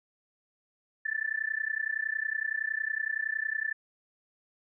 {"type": "tone with amplitude modulation", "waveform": "sine", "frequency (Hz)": 1760, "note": "A6", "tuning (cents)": 0, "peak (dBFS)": -25, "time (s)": [1.05, 3.73], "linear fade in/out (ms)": 10, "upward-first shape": "sine", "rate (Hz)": 30.8, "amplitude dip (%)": 95, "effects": []}